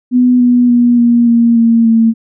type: tone with pitch steps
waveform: sine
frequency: 248.6 / 244.8 / 241 / 237.2 / 233.6 / 230 / 226.4 Hz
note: B3 / B3 / B3 / A#3 / A#3 / A#3 / A3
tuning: +12 / -15 / -42 / +30 / +4 / -23 / +50 cents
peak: -5 dBFS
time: 0.11-2.14 s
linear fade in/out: 50 ms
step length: 290 ms
effects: none